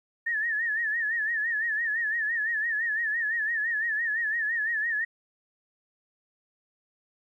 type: tone with vibrato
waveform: sine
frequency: 1788 Hz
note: A6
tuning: 27 cents sharp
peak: -25 dBFS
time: 0.26-5.05 s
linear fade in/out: 10 ms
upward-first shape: sine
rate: 5.9 Hz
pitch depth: 100 cents each way
effects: 11-bit